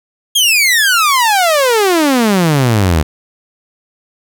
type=exponential sweep; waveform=sawtooth; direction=down; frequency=3322 to 73.42 Hz; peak=-5 dBFS; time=0.35-3.03 s; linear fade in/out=10 ms; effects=none